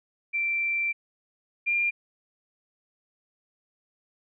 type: tone pair in turn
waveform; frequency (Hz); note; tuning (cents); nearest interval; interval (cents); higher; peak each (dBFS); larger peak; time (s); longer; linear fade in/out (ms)
sine; 2349 / 2396; D7 / D7; 0 / +34; unison; 34; second; -24 / -22; second; 0.33-0.93 / 1.66-1.91; first; 20
effects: none